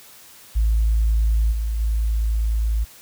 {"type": "tone with level steps", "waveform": "sine", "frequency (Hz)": 54.9, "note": "A1", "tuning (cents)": -3, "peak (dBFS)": [-14, -20, -17], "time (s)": [0.55, 2.85], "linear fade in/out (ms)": 20, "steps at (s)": [1.51, 1.79], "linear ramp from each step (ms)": 20, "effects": ["tanh soft clip ceiling -11 dBFS", "white hiss -46 dBFS RMS until 3.01 s"]}